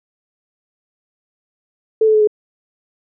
sine tone with pitch steps, 440 / 434.2 / 428.5 / 422.8 Hz, A4 / A4 / A4 / G#4, 0 / -23 / -46 / +31 cents, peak -9 dBFS, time 2.01-2.274 s, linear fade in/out 5 ms, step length 66 ms, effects none

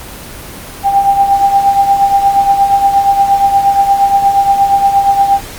sine tone with tremolo, 794 Hz, G5, 22 cents sharp, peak -3 dBFS, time 0.83-5.41 s, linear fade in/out 50 ms, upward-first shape triangle, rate 8.5 Hz, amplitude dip 70%, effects pink hiss -28 dBFS RMS until 5.58 s + Opus 24 kbps

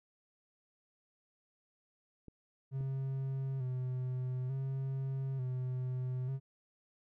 clicks, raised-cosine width 3 ms, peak -37 dBFS, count 2, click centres 2.283 / 2.808 s
triangle tone with vibrato, 130.81 Hz, C3, in tune, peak -32 dBFS, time 2.71-6.4 s, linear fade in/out 50 ms, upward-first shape square, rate 0.56 Hz, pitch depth 46 cents each way
effects none

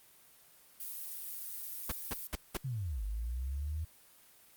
violet noise, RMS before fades -42 dBFS, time 0.8-2.27 s, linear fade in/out 2 ms
pink noise bursts, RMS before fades -35 dBFS, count 4, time 1.89-2.572 s, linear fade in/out 5 ms, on 28 ms, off 190 ms
sine linear two-way sweep, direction down then up, 139.5 to 49.37 to 80.9 Hz, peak -34 dBFS, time 2.64-3.85 s, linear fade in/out 10 ms, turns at 3.03 s
effects white hiss -61 dBFS RMS until 4.56 s + Opus 32 kbps

